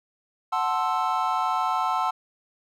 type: chord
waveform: triangle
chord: F# half-diminished seventh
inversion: none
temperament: equal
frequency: 740 / 880 / 1046.5 / 1318.5 Hz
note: F#5 / A5 / C6 / E6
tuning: 0 / 0 / 0 / 0 cents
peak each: -26 dBFS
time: 0.52-2.11 s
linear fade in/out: 10 ms
effects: none